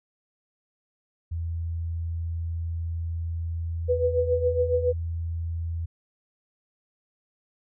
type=tone; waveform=sine; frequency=83.3 Hz; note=E2; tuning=19 cents sharp; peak=-27 dBFS; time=1.31-5.86 s; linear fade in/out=10 ms
type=tone with tremolo; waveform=sine; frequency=493.9 Hz; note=B4; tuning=in tune; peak=-18 dBFS; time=3.88-4.93 s; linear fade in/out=20 ms; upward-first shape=triangle; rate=7.2 Hz; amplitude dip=80%
effects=none